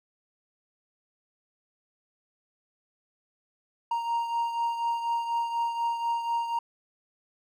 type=beating tone pair; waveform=triangle; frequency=932.3 / 936.4 Hz; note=A#5 / A#5; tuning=0 / +8 cents; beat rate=4.1 Hz; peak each=-25 / -33 dBFS; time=3.91-6.59 s; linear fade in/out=5 ms; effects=none